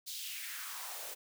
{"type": "noise with high-pass filter sweep", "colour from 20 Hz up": "white", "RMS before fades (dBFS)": -43, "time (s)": [0.06, 1.15], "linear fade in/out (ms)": 20, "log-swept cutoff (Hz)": [4400, 460], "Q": 2.6, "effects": []}